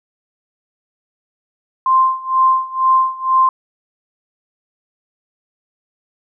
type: tone with tremolo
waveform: sine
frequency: 1046.5 Hz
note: C6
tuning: in tune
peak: -8 dBFS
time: 1.86-3.49 s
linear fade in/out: 2 ms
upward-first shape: sine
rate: 2.1 Hz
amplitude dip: 90%
effects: none